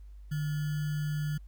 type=tone with sample-and-hold; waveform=sine; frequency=150.2 Hz; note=D3; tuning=39 cents sharp; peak=-29 dBFS; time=0.31-1.38 s; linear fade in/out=10 ms; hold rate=1575 Hz; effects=added 50 Hz sine -45 dBFS peak until 1.47 s + pink hiss -74 dBFS RMS until 1.47 s